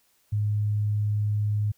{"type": "tone", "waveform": "sine", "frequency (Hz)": 104.7, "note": "G#2", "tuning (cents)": 15, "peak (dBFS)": -22, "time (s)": [0.32, 1.72], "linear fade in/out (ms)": 10, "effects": ["white hiss -66 dBFS RMS until 1.77 s"]}